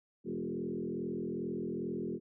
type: tone with frequency modulation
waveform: sine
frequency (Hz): 293.6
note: D4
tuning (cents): 0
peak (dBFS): -34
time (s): 0.24-2.2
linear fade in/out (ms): 50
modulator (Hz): 42.4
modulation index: 2.9
effects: none